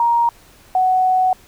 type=tone pair in turn; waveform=sine; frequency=939 / 743.7 Hz; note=A#5 / F#5; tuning=+12 / +9 cents; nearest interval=major third; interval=403 cents; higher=first; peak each=-12 dBFS; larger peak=neither; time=0-0.29 / 0.75-1.33 s; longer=second; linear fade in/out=2 ms; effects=pink hiss -48 dBFS RMS until 1.47 s